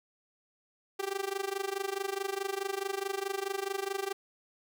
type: tone with amplitude modulation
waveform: sawtooth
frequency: 392 Hz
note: G4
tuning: in tune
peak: -25 dBFS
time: 0.99-4.13 s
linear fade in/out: 10 ms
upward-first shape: sine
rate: 24.7 Hz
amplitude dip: 90%
effects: none